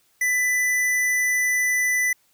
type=tone with hard clipping; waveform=sine; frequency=1992 Hz; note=B6; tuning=14 cents sharp; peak=-20 dBFS; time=0.21-2.13 s; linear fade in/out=5 ms; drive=18 dB; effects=white hiss -63 dBFS RMS until 2.33 s